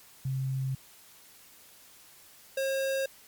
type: tone pair in turn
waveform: sine / square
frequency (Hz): 132.9 / 538.4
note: C3 / C5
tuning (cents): +27 / +49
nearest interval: 2 octaves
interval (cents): 2422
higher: second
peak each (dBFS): -28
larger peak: neither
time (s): 0.25-0.75 / 2.57-3.06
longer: first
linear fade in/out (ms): 5
effects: white hiss -55 dBFS RMS until 3.27 s + MP3 96 kbps